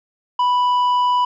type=tone with tanh clipping; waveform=sine; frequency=987.8 Hz; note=B5; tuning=in tune; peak=-15 dBFS; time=0.39-1.25 s; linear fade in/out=5 ms; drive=6 dB; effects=none